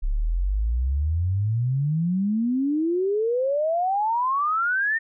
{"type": "exponential sweep", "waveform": "sine", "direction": "up", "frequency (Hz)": [32.93, 1848], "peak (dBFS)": -20, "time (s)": [0.02, 4.99], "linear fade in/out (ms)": 20, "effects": []}